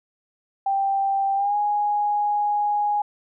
sine tone with pitch glide, 786 to 828.4 Hz, G5 to G#5, +4 to -5 cents, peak -19 dBFS, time 0.66-3.02 s, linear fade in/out 5 ms, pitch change +91 cents, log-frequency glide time 1.35-1.56 s, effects none

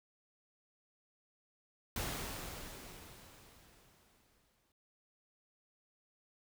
pink noise with exponential decay, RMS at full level -38 dBFS, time 1.96-4.72 s, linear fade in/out 2 ms, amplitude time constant 600 ms, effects none

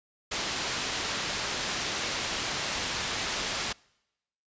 white low-pass noise, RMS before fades -32 dBFS, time 0.31-3.73 s, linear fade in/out 10 ms, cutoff 5400 Hz, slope 12 dB/octave, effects noise-tail reverb RT60 0.9 s tail -26 dB re dry + resampled to 16000 Hz

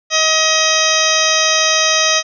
harmonic tone with a mistuned harmonic, 633 Hz, D#5, 30 cents sharp, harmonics 1 / 2 / 3 / 4 / 5 / 6 / 8 / 9 / 10, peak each -20 / -20 / -20 / -20 / -20 / -20 / -20 / -20 / -20 dBFS, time 0.1-2.23 s, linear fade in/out 50 ms, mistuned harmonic 8, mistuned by -21 cents, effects none

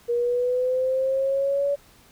sine linear sweep, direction up, 473.3 to 570 Hz, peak -20 dBFS, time 0.08-1.76 s, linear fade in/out 20 ms, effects pink hiss -54 dBFS RMS until 2.11 s

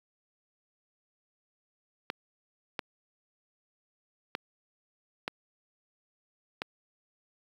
clicks, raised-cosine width 0.3 ms, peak -15 dBFS, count 5, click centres 2.101 / 2.792 / 4.351 / 5.279 / 6.619 s, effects high-pass 150 Hz 12 dB/octave + 8-bit

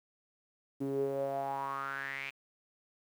sawtooth tone with band-pass filter sweep, 137.2 Hz, C#3, 17 cents flat, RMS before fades -36 dBFS, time 0.8-2.31 s, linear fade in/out 20 ms, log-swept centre 310 to 2500 Hz, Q 7.1, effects 10-bit

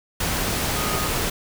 sine tone in noise, 1244.5 Hz, D#6, in tune, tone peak -30 dBFS, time 0.76-1.08 s, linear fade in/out 5 ms, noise pink, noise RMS -24 dBFS, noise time 0.2-1.3 s, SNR -9 dB, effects none

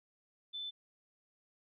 sine tone, 3520 Hz, A7, in tune, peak -39 dBFS, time 0.53-0.71 s, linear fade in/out 20 ms, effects none

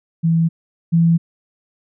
sine tone pair in turn, 164.81 / 167.01 Hz, E3 / E3, 0 / +23 cents, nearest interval unison, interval 23 cents, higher second, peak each -12 / -10 dBFS, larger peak second, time 0.23-0.49 / 0.92-1.18 s, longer neither, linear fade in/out 20 ms, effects none

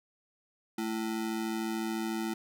square ring-modulated tone, 277 Hz, C#4, 1 cent flat, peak -29 dBFS, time 0.78-2.34 s, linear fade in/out 5 ms, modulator 56.9 Hz, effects none

